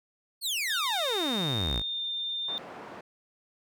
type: exponential sweep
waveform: sawtooth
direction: down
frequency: 4559 to 47.6 Hz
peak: -25 dBFS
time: 0.41-1.83 s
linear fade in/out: 50 ms
type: tone with pitch glide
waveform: sine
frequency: 3667 to 3608 Hz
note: A#7 to A7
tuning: -29 to +43 cents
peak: -30 dBFS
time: 0.7-2.58 s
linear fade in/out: 0 ms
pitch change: -28 cents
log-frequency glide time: 1.7-2.03 s
type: band-pass noise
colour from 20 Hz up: white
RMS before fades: -44 dBFS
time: 2.48-3.01 s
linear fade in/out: 5 ms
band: 180 to 1000 Hz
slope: 12 dB/octave
effects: none